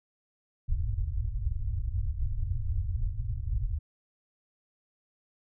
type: low-pass noise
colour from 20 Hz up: pink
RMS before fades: -30 dBFS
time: 0.68-3.79 s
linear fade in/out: 10 ms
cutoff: 120 Hz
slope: 96 dB/octave
effects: none